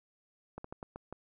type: slowing click train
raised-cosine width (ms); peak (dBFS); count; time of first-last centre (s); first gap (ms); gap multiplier
1; -28; 6; 0.58-1.126; 64; 1.27
effects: none